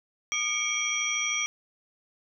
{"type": "tone cluster", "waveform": "sine", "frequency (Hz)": [1225, 2206, 2319, 3245, 5770], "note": ["D#6", "C#7", "D7", "G#7", "F#8"], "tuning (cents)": [-27, -9, -22, -41, -44], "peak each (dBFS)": [-38, -33, -31, -33, -30], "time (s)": [0.32, 1.46], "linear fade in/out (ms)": 0, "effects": []}